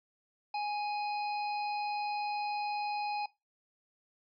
harmonic tone, 830.6 Hz, G#5, in tune, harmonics 1 / 3 / 5 / 6, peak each -32 / -42 / -46 / -48 dBFS, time 0.54-3.26 s, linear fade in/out 5 ms, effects noise-tail reverb RT60 0.2 s tail -18 dB re dry + MP3 64 kbps

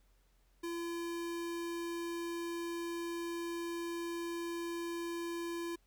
square tone, 340 Hz, F4, 46 cents flat, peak -38 dBFS, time 0.63-5.76 s, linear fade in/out 10 ms, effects added 44 Hz sine -67 dBFS peak until 5.86 s + pink hiss -75 dBFS RMS until 5.86 s

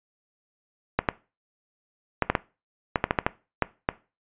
clicks, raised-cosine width 0.5 ms, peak -5 dBFS, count 12, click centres 0.99 / 1.088 / 2.223 / 2.3 / 2.352 / 2.958 / 3.041 / 3.109 / 3.188 / 3.265 / 3.623 / 3.889 s, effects noise-tail reverb RT60 0.3 s tail -19 dB re dry + resampled to 8000 Hz

